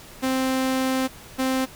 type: tone pair in turn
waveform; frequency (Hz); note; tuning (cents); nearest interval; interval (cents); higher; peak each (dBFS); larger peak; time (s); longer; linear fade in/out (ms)
sawtooth; 261.6 / 261.6; C4 / C4; 0 / 0; unison; 0; neither; -17; neither; 0.22-1.08 / 1.38-1.66; first; 20
effects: pink hiss -44 dBFS RMS until 1.75 s